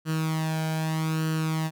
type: tone with flanger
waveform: sawtooth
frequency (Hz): 158.7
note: D#3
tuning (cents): +35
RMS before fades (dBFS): -27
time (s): 0.05-1.71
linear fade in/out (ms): 50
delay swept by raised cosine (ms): 0.68 to 1.29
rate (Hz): 0.81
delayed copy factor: +0.65
effects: none